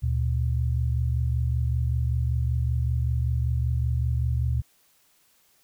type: tone pair together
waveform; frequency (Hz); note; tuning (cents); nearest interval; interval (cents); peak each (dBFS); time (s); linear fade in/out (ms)
sine; 73.98 / 119.2; D2 / A#2; +13 / +39; minor sixth; 826; -24 / -25; 0.02-4.62; 20
effects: white hiss -63 dBFS RMS until 5.63 s

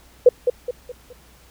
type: tone with echo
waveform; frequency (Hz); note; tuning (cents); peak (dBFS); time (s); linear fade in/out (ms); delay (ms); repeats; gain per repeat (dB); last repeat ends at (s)
sine; 493.9; B4; 0; -5; 0.26-0.29; 5; 210; 4; -8; 1.13
effects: added 60 Hz sine -52 dBFS peak until 1.5 s + pink hiss -52 dBFS RMS until 1.5 s

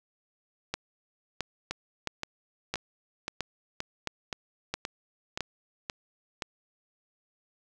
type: two click trains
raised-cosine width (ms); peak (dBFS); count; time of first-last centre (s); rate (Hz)
0.2; -13 / -15; 8 / 10; 0.74-5.407 / 1.71-6.422; 1.5 / 1.91
effects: none

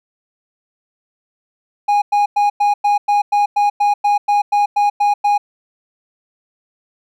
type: tone bursts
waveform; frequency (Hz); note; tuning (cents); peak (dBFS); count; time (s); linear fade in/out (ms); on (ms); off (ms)
triangle; 822; G#5; -18; -9; 15; 1.88-5.38; 10; 140; 100
effects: none

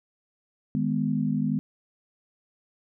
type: chord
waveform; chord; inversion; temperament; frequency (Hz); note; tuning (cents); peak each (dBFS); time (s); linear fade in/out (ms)
sine; G# minor; second; just; 155.74 / 207.7 / 249.2; D#3 / G#3 / B3; +2 / 0 / +16; -28 / -27 / -27; 0.75-1.59; 0
effects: none

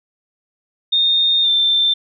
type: tone with pitch glide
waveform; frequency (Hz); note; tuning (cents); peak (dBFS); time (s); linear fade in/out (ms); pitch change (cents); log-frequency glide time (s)
sine; 3664 to 3566; A#7 to A7; -31 to +22; -12; 0.92-1.94; 10; -47; 1.43-1.48
effects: none

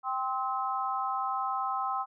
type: chord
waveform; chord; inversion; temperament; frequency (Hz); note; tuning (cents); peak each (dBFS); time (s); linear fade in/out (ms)
sine; C major; second; equal with one note detuned; 784 / 1046.5 / 1288.4; G5 / C6 / E6; 0 / 0 / -40; -33; 0.03-2.06; 50
effects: none

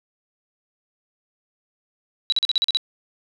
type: tone bursts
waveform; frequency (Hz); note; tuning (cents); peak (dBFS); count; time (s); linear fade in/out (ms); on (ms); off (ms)
sine; 3913; B7; -17; -16; 8; 2.3-2.771; 0; 23; 41
effects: none

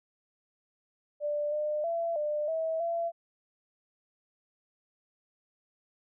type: tone with pitch steps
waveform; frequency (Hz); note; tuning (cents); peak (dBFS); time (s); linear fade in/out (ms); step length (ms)
sine; 590 / 602 / 673 / 598 / 646 / 676; D5 / D5 / E5 / D5 / E5 / E5; +8 / +43 / +36 / +31 / -35 / +43; -28; 1.2-3.12; 50; 320
effects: none

